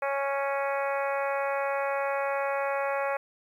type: harmonic tone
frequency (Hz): 277.2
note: C#4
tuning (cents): 0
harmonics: 2 / 3 / 4 / 5 / 6 / 7 / 8 / 9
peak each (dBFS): -29 / -33 / -35 / -37 / -39 / -40 / -41 / -42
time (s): 0.02-3.17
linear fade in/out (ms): 5
effects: 10-bit